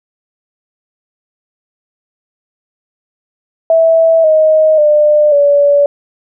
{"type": "tone with pitch steps", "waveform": "sine", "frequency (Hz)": [654, 625.9, 599, 573.3], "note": ["E5", "D#5", "D5", "D5"], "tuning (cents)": [-14, 10, 34, -42], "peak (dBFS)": -5, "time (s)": [3.7, 5.86], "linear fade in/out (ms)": 2, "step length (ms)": 540, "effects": []}